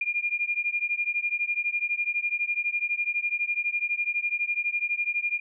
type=beating tone pair; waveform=sine; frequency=2408 / 2420 Hz; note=D7 / D#7; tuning=+43 / -49 cents; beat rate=12 Hz; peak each=-28 dBFS; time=0.01-5.4 s; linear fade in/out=5 ms; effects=none